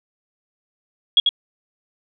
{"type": "tone with echo", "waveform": "sine", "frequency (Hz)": 3322, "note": "G#7", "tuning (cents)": 0, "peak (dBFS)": -9, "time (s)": [1.17, 1.2], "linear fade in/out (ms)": 2, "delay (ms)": 91, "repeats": 1, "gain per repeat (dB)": -4, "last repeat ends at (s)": 1.291, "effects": []}